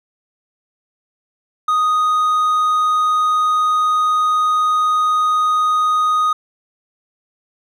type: tone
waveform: triangle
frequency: 1244 Hz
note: D#6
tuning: 1 cent flat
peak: -11 dBFS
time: 1.68-6.33 s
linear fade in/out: 5 ms
effects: none